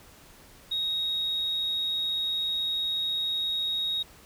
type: tone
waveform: sine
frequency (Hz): 3766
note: A#7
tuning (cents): +17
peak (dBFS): -25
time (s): 0.71-4.03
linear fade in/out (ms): 10
effects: tanh soft clip ceiling -22 dBFS + pink hiss -53 dBFS RMS until 4.25 s

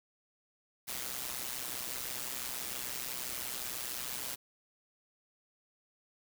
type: noise with amplitude modulation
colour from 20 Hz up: white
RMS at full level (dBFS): -36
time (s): 0.87-4.36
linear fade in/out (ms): 20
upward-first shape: sine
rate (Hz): 126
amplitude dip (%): 75
effects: none

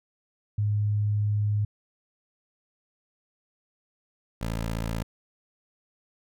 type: tone pair in turn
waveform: sine / 15% pulse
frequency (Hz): 104.3 / 55.86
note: G#2 / A1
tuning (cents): +8 / +27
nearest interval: major seventh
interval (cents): 1081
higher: first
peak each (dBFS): -22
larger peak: neither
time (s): 0.58-1.65 / 4.41-5.03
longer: first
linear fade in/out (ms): 5
effects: none

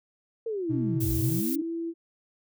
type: linear two-way sweep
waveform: sine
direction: down then up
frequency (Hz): 466.2 to 52.3 to 313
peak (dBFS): -28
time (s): 0.46-1.62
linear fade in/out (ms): 5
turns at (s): 1.12
type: tone with pitch glide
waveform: sine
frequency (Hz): 326.2 to 333.2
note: E4 to E4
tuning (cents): -18 to +19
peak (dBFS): -29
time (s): 0.67-1.94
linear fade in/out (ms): 50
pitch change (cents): +37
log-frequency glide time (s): 1.58-1.72
type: tone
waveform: triangle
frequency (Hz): 125.6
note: B2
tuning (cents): +30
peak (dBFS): -27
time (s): 0.69-1.41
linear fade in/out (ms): 20
type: noise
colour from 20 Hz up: violet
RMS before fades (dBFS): -34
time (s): 1-1.56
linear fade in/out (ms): 10
effects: none

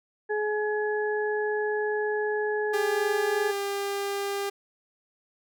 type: harmonic tone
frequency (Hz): 422.7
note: G#4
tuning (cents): +31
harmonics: 1 / 2 / 4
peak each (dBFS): -26 / -34 / -32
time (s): 0.29-3.52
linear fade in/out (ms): 20
type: tone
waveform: sawtooth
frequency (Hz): 400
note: G4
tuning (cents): +35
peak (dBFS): -24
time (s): 2.73-4.5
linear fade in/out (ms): 10
effects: none

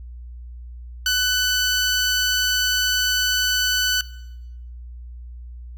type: tone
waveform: 15% pulse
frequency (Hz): 1497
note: F#6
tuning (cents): +20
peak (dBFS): -11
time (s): 1.06-4.01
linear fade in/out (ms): 2
effects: noise-tail reverb RT60 0.9 s tail -20 dB re dry + added 60 Hz sine -34 dBFS peak until 5.77 s

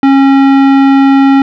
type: tone with tanh clipping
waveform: sine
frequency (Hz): 272.9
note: C#4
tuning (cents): -27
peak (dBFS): -5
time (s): 0.03-1.42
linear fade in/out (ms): 2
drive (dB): 17
effects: none

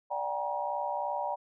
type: tone cluster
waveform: sine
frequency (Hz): 586 / 743 / 806 / 949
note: D5 / F#5 / G5 / A#5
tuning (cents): -4 / +7 / +48 / +31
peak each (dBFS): -36 / -38 / -36 / -34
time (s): 0.1-1.36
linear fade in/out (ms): 20
effects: none

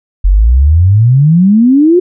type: exponential sweep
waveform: sine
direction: up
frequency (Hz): 43.65 to 370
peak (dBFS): -3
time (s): 0.24-2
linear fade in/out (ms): 10
effects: none

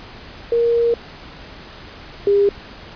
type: tone pair in turn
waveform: sine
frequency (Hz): 468.7 / 403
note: A#4 / G4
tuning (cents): +9 / +48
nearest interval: minor third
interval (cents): 261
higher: first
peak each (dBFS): -13 / -11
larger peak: second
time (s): 0.52-0.94 / 2.27-2.49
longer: first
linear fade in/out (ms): 2
effects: pink hiss -38 dBFS RMS until 2.95 s + resampled to 11025 Hz

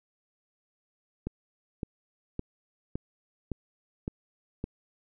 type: click train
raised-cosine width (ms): 3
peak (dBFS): -19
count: 7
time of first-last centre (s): 1.27-4.641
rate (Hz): 1.78
effects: none

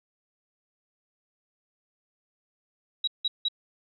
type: tone bursts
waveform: sine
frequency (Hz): 3864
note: B7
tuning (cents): -39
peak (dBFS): -23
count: 3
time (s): 3.04-3.485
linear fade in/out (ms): 5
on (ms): 35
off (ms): 170
effects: none

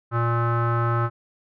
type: tone with low-pass filter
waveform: square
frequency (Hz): 117.6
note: A#2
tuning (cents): +16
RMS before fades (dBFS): -22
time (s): 0.11-1.1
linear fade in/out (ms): 50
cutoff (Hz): 1300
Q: 5.8
effects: none

